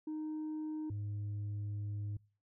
sine tone pair in turn, 309.3 / 103.22 Hz, D#4 / G#2, -10 / -10 cents, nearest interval octave + perfect fifth, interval 1900 cents, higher first, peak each -35 / -34 dBFS, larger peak second, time 0.07-0.9 / 0.9-2.17 s, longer second, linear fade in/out 5 ms, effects noise-tail reverb RT60 0.4 s tail -26 dB re dry + tanh soft clip ceiling -36 dBFS

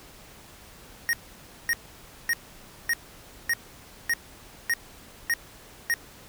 square tone bursts, 1864.7 Hz, A#6, in tune, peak -22 dBFS, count 9, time 1.09-5.939 s, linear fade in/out 0 ms, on 41 ms, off 560 ms, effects pink hiss -49 dBFS RMS until 6.28 s

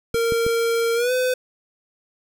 square tone with pitch glide, 462 to 506.7 Hz, A#4 to B4, -16 to +44 cents, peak -19 dBFS, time 0.14-1.34 s, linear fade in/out 5 ms, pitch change +160 cents, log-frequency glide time 0.95-1.12 s
clicks, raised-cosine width 3 ms, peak -15 dBFS, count 3, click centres 0.144 / 0.322 / 0.465 s
effects none

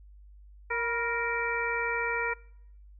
harmonic tone with a mistuned harmonic, 466.2 Hz, A#4, in tune, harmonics 1 / 2 / 3 / 4 / 5, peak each -34 / -34 / -34 / -34 / -34 dBFS, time 0.7-2.34 s, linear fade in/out 10 ms, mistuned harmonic 2, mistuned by +59 cents, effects noise-tail reverb RT60 0.8 s tail -24 dB re dry + added 50 Hz sine -49 dBFS peak until 2.99 s

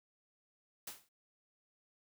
white noise with exponential decay, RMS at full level -41 dBFS, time 0.87-1.09 s, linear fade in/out 5 ms, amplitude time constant 47 ms, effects none

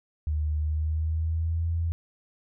sine tone with pitch glide, 76.1 to 83.47 Hz, D#2 to E2, -38 to +22 cents, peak -24 dBFS, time 0.27-1.92 s, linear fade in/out 0 ms, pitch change +160 cents, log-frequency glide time 0.59-1.68 s, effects none

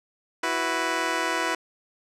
10% pulse chord, E suspended second, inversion none, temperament just, 329.6 / 370.8 / 494.4 Hz, E4 / F#4 / B4, 0 / +4 / +2 cents, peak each -20 / -22 / -22 dBFS, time 0.43-1.55 s, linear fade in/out 5 ms, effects low-pass 8000 Hz 12 dB/octave

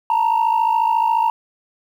sine tone pair together, 890.8 / 945 Hz, A5 / A#5, +21 / +23 cents, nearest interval minor second, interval 102 cents, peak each -15 dBFS, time 0.1-1.3 s, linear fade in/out 2 ms, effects tanh soft clip ceiling -11 dBFS + 8-bit

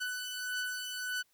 sawtooth beating tone pair, 1493 / 1494.7 Hz, F#6 / F#6, +15 / +17 cents, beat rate 1.7 Hz, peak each -37 / -33 dBFS, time 0-1.23 s, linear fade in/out 20 ms, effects white hiss -72 dBFS RMS until 1.33 s

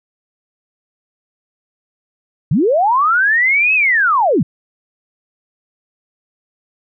sine linear two-way sweep, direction up then down, 115.7 to 2613 to 115.7 Hz, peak -10 dBFS, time 2.51-4.43 s, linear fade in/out 5 ms, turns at 3.74 s, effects none

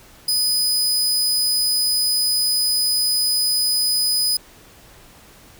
sawtooth tone, 4990 Hz, D#8, 4 cents sharp, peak -14 dBFS, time 0.28-4.37 s, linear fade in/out 5 ms, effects pink hiss -47 dBFS RMS until 5.59 s

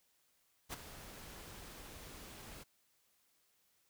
pink noise with ADSR envelope, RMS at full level -40 dBFS, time 0.69-2.64 s, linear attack 43 ms, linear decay 15 ms, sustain -12 dB, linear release 17 ms, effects white hiss -75 dBFS RMS until 3.89 s

